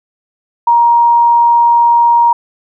sine tone, 942 Hz, A#5, 18 cents sharp, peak -5 dBFS, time 0.67-2.33 s, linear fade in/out 5 ms, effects none

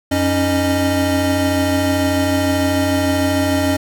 square tone cluster, 90.2 / 277.3 / 310.7 / 613 Hz, F#2 / C#4 / D#4 / D#5, -44 / +1 / -2 / -26 cents, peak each -22 / -18 / -26 / -21 dBFS, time 0.11-3.77 s, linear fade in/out 10 ms, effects none

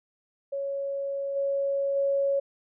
sine tone with level steps, 555 Hz, C#5, 2 cents sharp, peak -28 / -24 / -22 dBFS, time 0.52-2.4 s, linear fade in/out 10 ms, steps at 1.35 / 1.95 s, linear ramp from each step 20 ms, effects none

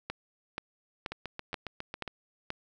two click trains, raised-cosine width 0.3 ms, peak -21 / -18 dBFS, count 8 / 6, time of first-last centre 1.12-2.078 / 0.1-2.504 s, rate 7.31 / 2.08 Hz, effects none

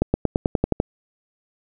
accelerating click train, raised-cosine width 2 ms, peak -4 dBFS, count 9, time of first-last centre 0.02-0.801 s, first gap 120 ms, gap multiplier 0.94, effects none

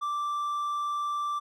triangle tone, 1173 Hz, D6, 2 cents flat, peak -26 dBFS, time 0.01-1.4 s, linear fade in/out 20 ms, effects none

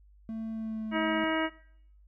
triangle tone with pitch glide, 222.8 to 218 Hz, A3 to A3, +22 to -16 cents, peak -32 dBFS, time 0.29-1.24 s, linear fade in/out 0 ms, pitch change -38 cents, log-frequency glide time 0.5-0.91 s
harmonic tone, 319.1 Hz, D#4, 44 cents sharp, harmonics 1 / 2 / 3 / 4 / 5 / 6 / 7 / 9, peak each -30 / -33 / -35 / -36 / -37 / -38 / -38 / -40 dBFS, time 0.91-1.5 s, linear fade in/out 50 ms
effects noise-tail reverb RT60 0.7 s tail -20 dB re dry + added 50 Hz sine -55 dBFS peak until 2.07 s

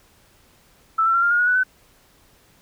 sine tone with pitch steps, 1318.5 / 1344.7 / 1371.3 / 1398.5 / 1426.3 / 1454.5 / 1483.4 / 1512.8 Hz, E6 / E6 / F6 / F6 / F6 / F#6 / F#6 / F#6, 0 / +34 / -32 / +2 / +36 / -30 / +4 / +38 cents, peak -15 dBFS, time 0.98-1.636 s, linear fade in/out 10 ms, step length 82 ms, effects pink hiss -56 dBFS RMS until 2.61 s

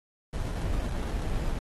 brown noise with sample-and-hold, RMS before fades -30 dBFS, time 0.33-1.59 s, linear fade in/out 5 ms, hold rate 2450 Hz, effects AAC 32 kbps

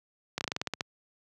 slowing click train, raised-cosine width 0.2 ms, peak -13 dBFS, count 10, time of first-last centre 0.38-0.808 s, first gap 29 ms, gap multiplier 1.12, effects high-pass 100 Hz 12 dB/octave

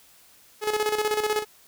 sawtooth tone with tremolo, 425.2 Hz, G#4, 41 cents sharp, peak -17 dBFS, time 0.61-1.45 s, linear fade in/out 50 ms, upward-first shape square, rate 16 Hz, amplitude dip 60%, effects white hiss -55 dBFS RMS until 1.67 s

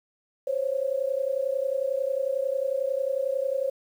sine tone pair together, 523.3 / 554.4 Hz, C5 / C#5, 0 / 0 cents, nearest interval minor second, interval 100 cents, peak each -27 dBFS, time 0.47-3.7 s, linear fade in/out 5 ms, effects 9-bit

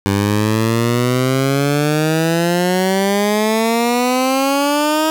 15% pulse exponential sweep, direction up, 98 to 317.1 Hz, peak -7 dBFS, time 0.06-5.1 s, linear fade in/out 0 ms, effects none

